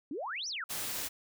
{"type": "exponential two-way sweep", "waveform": "sine", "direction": "up then down", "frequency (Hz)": [256, 6130, 1263], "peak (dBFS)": -35, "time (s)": [0.11, 0.64], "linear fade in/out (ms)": 2, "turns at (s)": 0.48}
{"type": "noise", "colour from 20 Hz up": "white", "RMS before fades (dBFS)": -37, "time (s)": [0.69, 1.09], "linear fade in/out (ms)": 20}
{"effects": []}